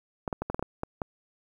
clicks, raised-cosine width 1 ms, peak -16 dBFS, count 9, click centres 0.278 / 0.328 / 0.42 / 0.5 / 0.545 / 0.594 / 0.626 / 0.834 / 1.018 s, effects 9-bit

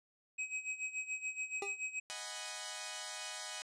square tone with tremolo, 2537 Hz, D#7, 33 cents sharp, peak -36 dBFS, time 0.38-2 s, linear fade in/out 10 ms, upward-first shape sine, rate 7 Hz, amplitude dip 80%
25% pulse tone with exponential decay, 399.4 Hz, G4, 32 cents sharp, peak -31 dBFS, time 1.62-1.77 s, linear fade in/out 2 ms, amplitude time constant 32 ms
5% pulse chord, G# minor seventh, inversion second, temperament equal, 622.3 / 740 / 830.6 / 987.8 Hz, D#5 / F#5 / G#5 / B5, 0 / 0 / 0 / 0 cents, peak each -36 dBFS, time 2.1-3.62 s, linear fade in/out 0 ms
effects resampled to 22050 Hz

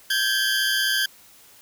20% pulse tone pair together, 1568 / 1683.5 Hz, G6 / G#6, 0 / +23 cents, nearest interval minor second, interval 123 cents, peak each -17 / -20 dBFS, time 0.1-1.06 s, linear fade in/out 5 ms, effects white hiss -51 dBFS RMS until 1.61 s

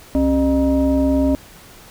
sine tone with frequency modulation, 271.1 Hz, C#4, 38 cents flat, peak -13 dBFS, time 0.15-1.35 s, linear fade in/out 0 ms, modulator 337 Hz, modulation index 0.87, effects pink hiss -43 dBFS RMS until 1.9 s

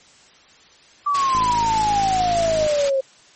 sine exponential sweep, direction down, 1174.7 to 528 Hz, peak -16 dBFS, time 1.06-3.01 s, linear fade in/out 10 ms
white noise, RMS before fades -27 dBFS, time 1.14-2.9 s, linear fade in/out 10 ms
click train, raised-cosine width 3 ms, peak -19 dBFS, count 72, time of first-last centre 1.35-2.665 s, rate 54 Hz
effects white hiss -50 dBFS RMS until 3.35 s + MP3 32 kbps

